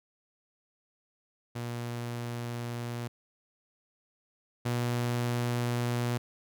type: tone pair in turn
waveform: sawtooth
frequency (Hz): 119.3 / 120.62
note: A#2 / B2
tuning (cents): +41 / -40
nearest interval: unison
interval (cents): 19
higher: second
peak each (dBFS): -30 / -24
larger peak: second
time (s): 1.55-3.08 / 4.65-6.18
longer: neither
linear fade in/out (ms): 10
effects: none